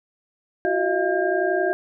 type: tone cluster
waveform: sine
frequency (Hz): 341.3 / 372.5 / 628 / 689 / 1607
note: F4 / F#4 / D#5 / F5 / G6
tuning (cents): -40 / +12 / +16 / -24 / +43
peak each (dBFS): -29 / -23 / -25 / -25 / -27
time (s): 0.65-1.73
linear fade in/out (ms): 0
effects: none